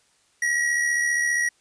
square tone with amplitude modulation, 1913 Hz, A#6, 44 cents sharp, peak -19 dBFS, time 0.42-1.49 s, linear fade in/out 5 ms, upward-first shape sine, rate 75 Hz, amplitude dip 45%, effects white hiss -63 dBFS RMS until 1.6 s + resampled to 22050 Hz

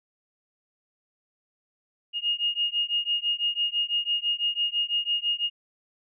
sine beating tone pair, 2849 / 2855 Hz, F7 / F7, +34 / +37 cents, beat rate 6 Hz, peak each -27 dBFS, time 2.13-5.5 s, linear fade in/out 50 ms, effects none

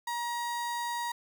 35% pulse tone, 950 Hz, A#5, 33 cents sharp, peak -30 dBFS, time 0.07-1.12 s, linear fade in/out 5 ms, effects none

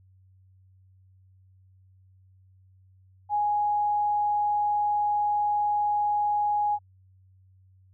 sine tone, 830.6 Hz, G#5, in tune, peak -22 dBFS, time 3.29-6.79 s, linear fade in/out 50 ms, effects added 94 Hz sine -55 dBFS peak until 7.93 s

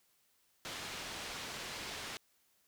white low-pass noise, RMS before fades -44 dBFS, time 0.65-2.17 s, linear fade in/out 0 ms, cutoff 4500 Hz, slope 12 dB/octave, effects white hiss -73 dBFS RMS until 2.67 s

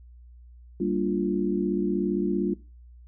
sine chord, G minor seventh, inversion none, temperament equal, 196 / 233.1 / 293.7 / 349.2 Hz, G3 / Bb3 / D4 / F4, 0 / 0 / 0 / 0 cents, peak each -28 / -31 / -29 / -27 dBFS, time 0.8-2.54 s, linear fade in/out 5 ms, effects noise-tail reverb RT60 0.3 s tail -20 dB re dry + added 60 Hz sine -46 dBFS peak until 3.07 s

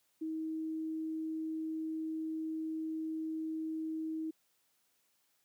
sine tone, 317.8 Hz, D#4, 37 cents sharp, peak -35 dBFS, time 0.21-4.31 s, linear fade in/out 10 ms, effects white hiss -75 dBFS RMS until 5.44 s + high-pass 100 Hz 12 dB/octave

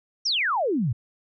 sine exponential sweep, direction down, 5920 to 103.83 Hz, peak -21 dBFS, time 0.25-0.93 s, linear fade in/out 10 ms, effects none

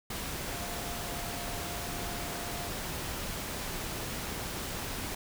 sine tone in noise, 698.5 Hz, F5, in tune, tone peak -44 dBFS, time 0.52-2.69 s, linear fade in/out 5 ms, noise pink, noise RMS -37 dBFS, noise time 0.1-5.15 s, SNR -10 dB, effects none

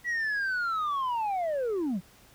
sine linear sweep, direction down, 1952 to 160 Hz, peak -24 dBFS, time 0.04-2.01 s, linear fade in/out 50 ms, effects tanh soft clip ceiling -26 dBFS + pink hiss -57 dBFS RMS until 2.34 s

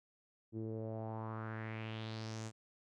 sawtooth tone with low-pass filter sweep, 110.7 Hz, A2, 11 cents sharp, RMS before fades -43 dBFS, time 0.52-2.52 s, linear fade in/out 50 ms, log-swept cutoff 320 to 7800 Hz, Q 3.4, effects none

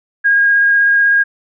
sine tone with vibrato, 1630 Hz, G#6, 33 cents flat, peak -8 dBFS, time 0.24-1.24 s, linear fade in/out 20 ms, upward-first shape sine, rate 16 Hz, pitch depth 9 cents each way, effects none

